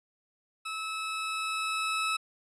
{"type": "tone with level ramp", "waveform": "20% pulse", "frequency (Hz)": 1300, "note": "E6", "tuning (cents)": -24, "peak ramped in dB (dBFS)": [-29, -22], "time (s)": [0.65, 2.17], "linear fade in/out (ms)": 10, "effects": ["resampled to 22050 Hz"]}